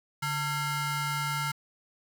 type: ring-modulated tone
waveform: 25% pulse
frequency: 755 Hz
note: F#5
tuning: 35 cents sharp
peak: -22 dBFS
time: 0.22-1.52 s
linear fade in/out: 10 ms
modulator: 610 Hz
effects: 8-bit